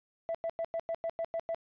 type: tone bursts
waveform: sine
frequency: 663 Hz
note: E5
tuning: 10 cents sharp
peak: -29 dBFS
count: 9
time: 0.29-1.546 s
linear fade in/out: 0 ms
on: 56 ms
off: 94 ms
effects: tanh soft clip ceiling -28 dBFS + resampled to 11025 Hz